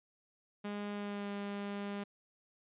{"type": "tone with pitch glide", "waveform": "sawtooth", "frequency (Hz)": [205.3, 202], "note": ["G#3", "G#3"], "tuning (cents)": [-20, -48], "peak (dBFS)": -34, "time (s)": [0.64, 2.04], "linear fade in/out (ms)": 10, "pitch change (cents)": -28, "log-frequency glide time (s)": [0.91, 1.31], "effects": ["resampled to 8000 Hz"]}